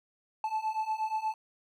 triangle beating tone pair, 867 / 875.4 Hz, A5 / A5, -26 / -9 cents, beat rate 8.4 Hz, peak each -32 / -30 dBFS, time 0.44-1.34 s, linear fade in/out 2 ms, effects none

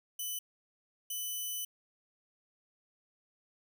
5% pulse tone pair in turn, 3000 / 3000 Hz, F#7 / F#7, +23 / +23 cents, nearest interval unison, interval 0 cents, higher neither, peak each -27 dBFS, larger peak neither, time 0.19-0.39 / 1.1-1.65 s, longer second, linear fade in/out 5 ms, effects none

